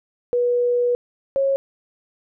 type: tone pair in turn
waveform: sine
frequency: 486.3 / 545.9 Hz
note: B4 / C#5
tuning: -27 / -27 cents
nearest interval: major second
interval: 200 cents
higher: second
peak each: -16 dBFS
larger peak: neither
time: 0.33-0.95 / 1.36-1.56 s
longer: first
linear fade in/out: 0 ms
effects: none